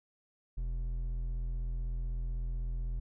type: tone with hard clipping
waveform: sine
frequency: 42 Hz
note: E1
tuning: 33 cents sharp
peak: -34 dBFS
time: 0.57-3 s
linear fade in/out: 10 ms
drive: 6 dB
effects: none